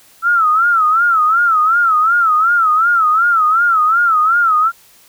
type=tone with vibrato; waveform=sine; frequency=1324 Hz; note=E6; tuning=7 cents sharp; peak=-9 dBFS; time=0.22-4.72 s; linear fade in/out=50 ms; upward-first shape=sine; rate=2.7 Hz; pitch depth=130 cents each way; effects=white hiss -47 dBFS RMS until 5.08 s